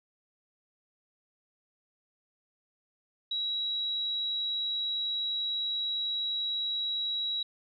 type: tone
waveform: sine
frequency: 3877 Hz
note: B7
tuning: 33 cents flat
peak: -29 dBFS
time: 3.31-7.43 s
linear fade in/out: 5 ms
effects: none